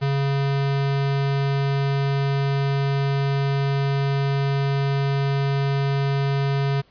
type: tone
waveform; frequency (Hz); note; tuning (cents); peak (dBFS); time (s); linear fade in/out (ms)
square; 138.7; C#3; +1; -20; 0.01-6.82; 20
effects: pink hiss -58 dBFS RMS until 6.9 s + resampled to 11025 Hz